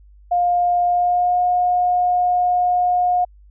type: tone with pitch glide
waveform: sine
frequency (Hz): 707 to 718.1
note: F5 to F5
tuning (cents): +21 to +48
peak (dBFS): -14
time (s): 0.31-3.25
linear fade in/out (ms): 10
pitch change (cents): +27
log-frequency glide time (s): 0.85-1.42
effects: added 50 Hz sine -44 dBFS peak until 3.5 s